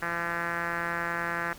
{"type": "tone with low-pass filter", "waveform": "5% pulse", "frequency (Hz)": 170.4, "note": "F3", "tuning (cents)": -42, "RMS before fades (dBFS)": -31, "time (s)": [0.02, 1.53], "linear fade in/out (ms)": 2, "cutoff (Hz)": 1700, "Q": 3.1, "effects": ["pink hiss -49 dBFS RMS until 1.58 s"]}